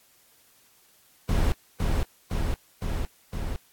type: noise with echo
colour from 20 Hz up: brown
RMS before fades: -22 dBFS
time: 1.29-1.52 s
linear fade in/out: 0 ms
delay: 510 ms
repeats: 4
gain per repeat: -2 dB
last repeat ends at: 3.56 s
effects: white hiss -60 dBFS RMS until 3.72 s + AAC 64 kbps

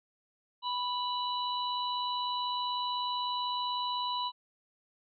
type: harmonic tone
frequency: 987 Hz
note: B5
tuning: 1 cent flat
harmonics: 1 / 3 / 4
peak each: -32 / -40 / -37 dBFS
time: 0.62-4.32 s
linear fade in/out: 50 ms
effects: none

